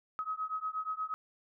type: beating tone pair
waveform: sine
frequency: 1268 / 1276.4 Hz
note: D#6 / D#6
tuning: +32 / +44 cents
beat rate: 8.4 Hz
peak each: -37 / -37 dBFS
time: 0.19-1.14 s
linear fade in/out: 0 ms
effects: none